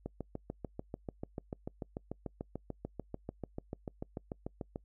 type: click train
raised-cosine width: 2 ms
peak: -25 dBFS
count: 33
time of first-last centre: 0.06-4.759 s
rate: 6.81 Hz
effects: noise-tail reverb RT60 0.1 s tail -26 dB re dry + added 50 Hz sine -60 dBFS peak until 4.84 s